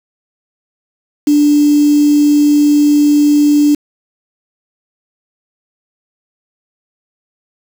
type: tone with quantisation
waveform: sine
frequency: 293.7 Hz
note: D4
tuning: in tune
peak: -6 dBFS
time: 1.27-3.75 s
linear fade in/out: 5 ms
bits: 4
effects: none